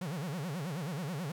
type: tone with vibrato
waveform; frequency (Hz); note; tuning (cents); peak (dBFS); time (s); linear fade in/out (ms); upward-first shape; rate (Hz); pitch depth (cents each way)
45% pulse; 160.2; E3; -49; -35; 0.01-1.32; 5; sine; 9.3; 290
effects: 12-bit